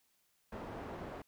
white low-pass noise, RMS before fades -45 dBFS, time 0.52-1.22 s, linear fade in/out 5 ms, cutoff 760 Hz, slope 12 dB/octave, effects white hiss -75 dBFS RMS until 1.27 s

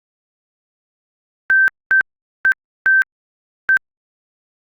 sine tone bursts at uneven times, 1555 Hz, G6, 14 cents flat, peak -9 dBFS, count 5, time 1.5-1.68 / 1.91-2.01 / 2.45-2.52 / 2.86-3.02 / 3.69-3.77 s, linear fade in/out 0 ms, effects Opus 48 kbps

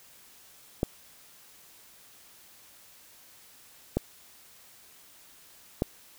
clicks, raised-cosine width 2 ms, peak -11 dBFS, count 3, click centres 0.831 / 3.97 / 5.821 s, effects white hiss -55 dBFS RMS until 6.18 s

